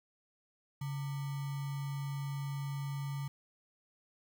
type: tone with sample-and-hold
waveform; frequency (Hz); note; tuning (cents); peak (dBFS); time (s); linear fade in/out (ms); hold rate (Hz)
sine; 140; C#3; +18; -35; 0.81-3.28; 5; 1050
effects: none